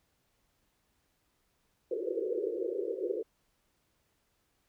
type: band-pass noise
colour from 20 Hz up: pink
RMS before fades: -34 dBFS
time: 1.91-3.23 s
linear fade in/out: 5 ms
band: 340 to 520 Hz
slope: 96 dB/octave
effects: pink hiss -75 dBFS RMS until 4.68 s